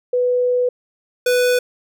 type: tone pair in turn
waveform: sine / square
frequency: 495.1 / 495.1 Hz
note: B4 / B4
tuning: +4 / +4 cents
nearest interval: unison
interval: 0 cents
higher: neither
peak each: -14 dBFS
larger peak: neither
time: 0.13-0.69 / 1.26-1.59 s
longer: first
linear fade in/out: 5 ms
effects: none